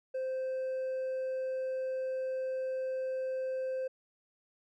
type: tone with hard clipping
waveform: sine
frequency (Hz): 521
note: C5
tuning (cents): -7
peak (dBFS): -33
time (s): 0.14-3.88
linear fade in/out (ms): 10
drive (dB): 2
effects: none